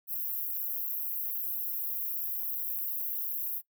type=high-pass noise; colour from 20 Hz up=pink; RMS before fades=-34 dBFS; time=0.07-3.62 s; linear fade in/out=50 ms; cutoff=12000 Hz; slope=96 dB/octave; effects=noise-tail reverb RT60 0.1 s tail -20 dB re dry